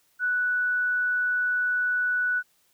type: tone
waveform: sine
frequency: 1480 Hz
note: F#6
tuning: in tune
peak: -22 dBFS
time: 0.19-2.43 s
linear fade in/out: 50 ms
effects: white hiss -66 dBFS RMS until 2.73 s